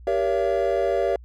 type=chord; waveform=triangle; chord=G diminished seventh; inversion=none; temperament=just; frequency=392 / 470.4 / 564.5 / 677.4 Hz; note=G4 / Bb4 / Db5 / Fb5; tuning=0 / +16 / +31 / +47 cents; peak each=-23 / -24 / -22 / -23 dBFS; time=0.07-1.16 s; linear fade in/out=2 ms; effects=tanh soft clip ceiling -10 dBFS + added 60 Hz sine -41 dBFS peak until 1.24 s